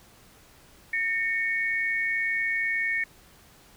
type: tone pair together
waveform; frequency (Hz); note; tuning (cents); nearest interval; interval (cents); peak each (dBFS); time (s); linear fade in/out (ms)
sine; 1826.8 / 2219; A#6 / C#7; -36 / +1; minor third; 337; -27; 0.93-3.04; 5
effects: pink hiss -55 dBFS RMS until 3.76 s